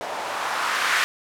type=noise with low-pass filter sweep; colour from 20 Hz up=violet; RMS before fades=-25 dBFS; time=0.01-1.04 s; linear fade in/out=0 ms; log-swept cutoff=680 to 1700 Hz; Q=1.9; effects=none